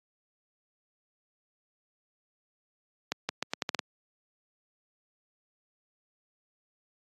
accelerating click train, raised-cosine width 0.2 ms, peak -11 dBFS, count 8, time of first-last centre 3.12-3.792 s, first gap 170 ms, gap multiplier 0.8, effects high-pass 150 Hz 12 dB/octave + AAC 32 kbps

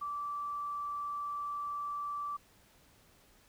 sine tone, 1163 Hz, D6, 17 cents flat, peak -35 dBFS, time 0.01-2.37 s, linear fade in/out 10 ms, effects pink hiss -64 dBFS RMS until 3.48 s

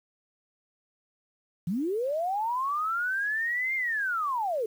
sine linear two-way sweep, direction up then down, 155.56 to 2132 to 412.6 Hz, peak -26 dBFS, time 1.67-4.66 s, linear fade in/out 5 ms, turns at 3.75 s, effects 9-bit

